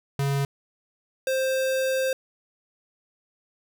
square tone pair in turn, 139.3 / 525.9 Hz, C#3 / C5, +9 / +9 cents, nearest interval octave + major seventh, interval 2300 cents, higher second, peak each -23 dBFS, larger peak neither, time 0.19-0.45 / 1.27-2.13 s, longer second, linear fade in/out 2 ms, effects none

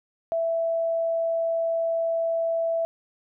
sine tone, 662 Hz, E5, 7 cents sharp, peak -22 dBFS, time 0.32-2.85 s, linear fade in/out 0 ms, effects none

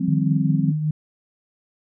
sine chord, F suspended second, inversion none, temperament just, 174.61 / 196.44 / 261.9 Hz, F3 / G3 / C4, 0 / +4 / +2 cents, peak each -23 / -24 / -24 dBFS, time 0-0.72 s, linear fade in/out 10 ms
sine tone with tremolo, 153.2 Hz, D#3, 27 cents flat, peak -17 dBFS, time 0.08-0.91 s, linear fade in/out 5 ms, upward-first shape triangle, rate 5.2 Hz, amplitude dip 50%
effects none

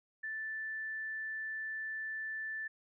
sine tone, 1760 Hz, A6, in tune, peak -37 dBFS, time 0.23-2.68 s, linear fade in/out 10 ms, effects none

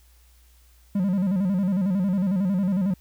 triangle tone with vibrato, 190.2 Hz, F#3, 48 cents sharp, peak -18 dBFS, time 0.95-2.94 s, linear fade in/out 5 ms, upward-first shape square, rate 11 Hz, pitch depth 100 cents each way, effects added 60 Hz sine -53 dBFS peak until 3 s + white hiss -61 dBFS RMS until 3 s

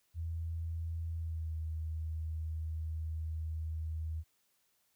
sine tone with pitch glide, 82.41 to 79.51 Hz, E2 to D#2, 0 to +38 cents, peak -35 dBFS, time 0.14-4.24 s, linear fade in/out 50 ms, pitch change -62 cents, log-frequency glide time 1.16-1.55 s, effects white hiss -75 dBFS RMS until 4.95 s

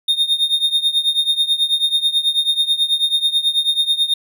triangle tone with tremolo, 3675 Hz, A#7, 25 cents flat, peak -9 dBFS, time 0.08-4.14 s, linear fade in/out 5 ms, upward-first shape triangle, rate 9.2 Hz, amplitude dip 90%, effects none

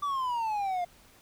triangle exponential sweep, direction down, 1174.7 to 694 Hz, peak -26 dBFS, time 0.02-0.85 s, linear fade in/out 10 ms, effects pink hiss -58 dBFS RMS until 1.21 s

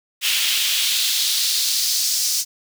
pink noise with high-pass filter sweep, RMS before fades -20 dBFS, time 0.21-2.45 s, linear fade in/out 50 ms, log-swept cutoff 2800 to 5600 Hz, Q 2.3, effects none

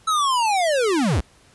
square linear sweep, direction down, 1318.5 to 47.9 Hz, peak -18 dBFS, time 0.07-1.21 s, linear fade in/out 10 ms, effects pink hiss -54 dBFS RMS until 1.54 s + resampled to 24000 Hz

